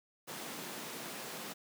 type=high-pass noise; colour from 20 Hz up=pink; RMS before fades=-44 dBFS; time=0.27-1.54 s; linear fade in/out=20 ms; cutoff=180 Hz; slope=24 dB/octave; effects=none